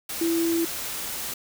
sine tone in noise, 333.4 Hz, E4, 20 cents sharp, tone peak -21 dBFS, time 0.21-0.65 s, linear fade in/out 5 ms, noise white, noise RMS -32 dBFS, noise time 0.09-1.34 s, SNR +8 dB, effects none

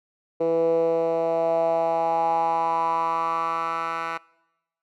10% pulse tone with band-pass filter sweep, 165.1 Hz, E3, 3 cents sharp, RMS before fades -23 dBFS, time 0.4-4.18 s, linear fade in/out 10 ms, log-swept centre 450 to 1500 Hz, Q 5.2, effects noise-tail reverb RT60 1.0 s tail -24 dB re dry

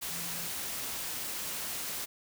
sine tone in noise, 170 Hz, F3, 46 cents flat, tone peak -47 dBFS, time 0.1-0.48 s, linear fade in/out 20 ms, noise white, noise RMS -37 dBFS, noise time 0.01-2.06 s, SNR -13 dB, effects none

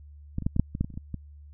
clicks, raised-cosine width 5 ms, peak -16 / -22 / -12 / -15 / -8 / -19 / -12 / -20 / -30 / -30 / -23 / -20 dBFS, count 12, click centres 0.384 / 0.423 / 0.465 / 0.564 / 0.596 / 0.751 / 0.81 / 0.845 / 0.903 / 0.94 / 0.975 / 1.143 s, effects added 73 Hz sine -45 dBFS peak until 1.53 s

